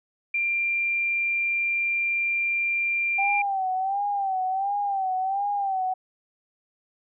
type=tone; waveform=sine; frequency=2379 Hz; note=D7; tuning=22 cents sharp; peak=-22 dBFS; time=0.34-3.42 s; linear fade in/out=5 ms
type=tone with vibrato; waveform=sine; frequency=780 Hz; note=G5; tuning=9 cents flat; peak=-23 dBFS; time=3.18-5.94 s; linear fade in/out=10 ms; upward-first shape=sine; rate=1.4 Hz; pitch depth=81 cents each way
effects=none